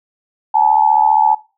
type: tone with amplitude modulation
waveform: sine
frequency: 864 Hz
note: A5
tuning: 32 cents flat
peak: -5 dBFS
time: 0.54-1.35 s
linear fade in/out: 10 ms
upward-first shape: sine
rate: 75 Hz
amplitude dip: 90%
effects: noise-tail reverb RT60 0.3 s tail -19 dB re dry